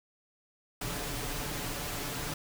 pink noise with comb filter, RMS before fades -36 dBFS, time 0.81-2.34 s, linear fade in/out 5 ms, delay 6.9 ms, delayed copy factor +0.5, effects none

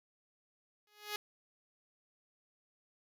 5% pulse tone with exponential growth, 418 Hz, G#4, 11 cents sharp, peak -23 dBFS, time 0.87-1.16 s, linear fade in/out 1 ms, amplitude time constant 62 ms, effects none

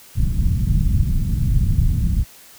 pink low-pass noise, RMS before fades -17 dBFS, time 0.15-2.25 s, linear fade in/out 50 ms, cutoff 170 Hz, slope 24 dB/octave, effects white hiss -45 dBFS RMS until 2.58 s

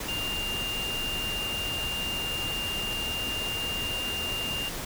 sine tone in noise, 2800 Hz, F7, 4 cents sharp, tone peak -30 dBFS, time 0.08-4.69 s, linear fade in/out 5 ms, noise pink, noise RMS -35 dBFS, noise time 0-4.85 s, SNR +2 dB, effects none

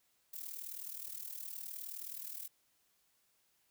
violet noise with amplitude modulation, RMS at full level -42 dBFS, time 0.33-2.48 s, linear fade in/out 10 ms, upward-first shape sine, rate 39.2 Hz, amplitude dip 75%, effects white hiss -75 dBFS RMS until 3.7 s

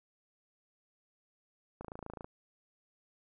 click train, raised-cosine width 1 ms, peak -29 dBFS, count 13, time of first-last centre 1.81-2.245 s, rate 27.6 Hz, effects none

